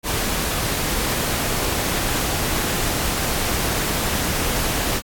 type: noise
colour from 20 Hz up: pink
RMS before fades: -22 dBFS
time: 0.03-5.02 s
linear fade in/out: 50 ms
effects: AAC 64 kbps